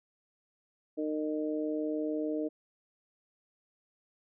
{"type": "harmonic tone", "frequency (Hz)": 153.3, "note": "D#3", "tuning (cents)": -25, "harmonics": [2, 3, 4], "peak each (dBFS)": [-32, -36, -38], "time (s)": [0.97, 2.49], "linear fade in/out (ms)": 20, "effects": []}